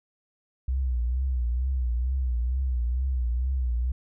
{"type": "tone with vibrato", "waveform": "sine", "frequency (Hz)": 62.5, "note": "B1", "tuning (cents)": 21, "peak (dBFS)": -23, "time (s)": [0.68, 3.92], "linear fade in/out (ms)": 5, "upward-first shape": "triangle", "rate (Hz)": 2.2, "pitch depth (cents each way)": 120, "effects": []}